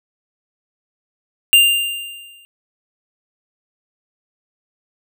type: tone with exponential decay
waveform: square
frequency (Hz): 2794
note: F7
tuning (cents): 0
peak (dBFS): -6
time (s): 1.53-2.45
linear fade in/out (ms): 0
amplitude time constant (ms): 200
effects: none